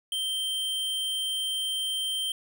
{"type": "tone", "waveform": "square", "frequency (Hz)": 3136, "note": "G7", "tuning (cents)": 0, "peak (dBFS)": -28, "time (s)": [0.12, 2.32], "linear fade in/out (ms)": 2, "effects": []}